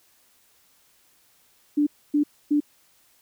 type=tone bursts; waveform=sine; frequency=293.7 Hz; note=D4; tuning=in tune; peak=-17 dBFS; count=3; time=1.77-2.604 s; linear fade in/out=10 ms; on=98 ms; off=270 ms; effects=white hiss -61 dBFS RMS until 3.21 s